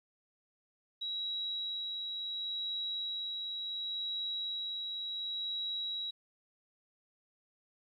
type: tone with tremolo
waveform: sine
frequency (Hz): 3872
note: B7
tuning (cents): -35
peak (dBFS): -34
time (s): 1.01-6.11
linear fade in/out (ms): 10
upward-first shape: sine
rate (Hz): 0.7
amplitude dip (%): 25
effects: 12-bit